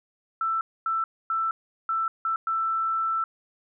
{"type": "tone bursts at uneven times", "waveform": "sine", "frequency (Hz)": 1329, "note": "E6", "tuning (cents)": 14, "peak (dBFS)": -23, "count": 6, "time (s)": [[0.41, 0.61], [0.86, 1.04], [1.3, 1.51], [1.89, 2.08], [2.25, 2.36], [2.47, 3.24]], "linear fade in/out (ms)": 2, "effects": []}